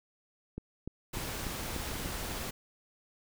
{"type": "click train", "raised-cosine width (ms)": 3, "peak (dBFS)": -25, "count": 6, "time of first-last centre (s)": [0.58, 2.059], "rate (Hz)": 3.38}
{"type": "noise", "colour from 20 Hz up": "pink", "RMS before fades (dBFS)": -38, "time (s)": [1.13, 2.51], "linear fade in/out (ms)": 10}
{"type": "noise bursts", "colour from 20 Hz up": "brown", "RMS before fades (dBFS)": -41, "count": 9, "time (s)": [1.9, 2.304], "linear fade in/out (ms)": 0, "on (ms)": 20, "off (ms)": 28}
{"effects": []}